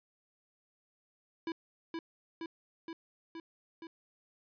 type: tone with echo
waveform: square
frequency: 329.6 Hz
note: E4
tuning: in tune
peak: -35 dBFS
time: 1.47-1.52 s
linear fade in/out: 2 ms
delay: 470 ms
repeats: 5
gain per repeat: -2 dB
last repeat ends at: 3.87 s
effects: resampled to 11025 Hz